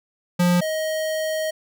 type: tone pair in turn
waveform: square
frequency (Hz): 176.8 / 628.9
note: F3 / D#5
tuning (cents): +22 / +18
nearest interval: octave + minor seventh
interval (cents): 2196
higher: second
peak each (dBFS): -16 / -23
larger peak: first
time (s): 0.39-0.61 / 0.61-1.51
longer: second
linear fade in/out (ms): 10
effects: none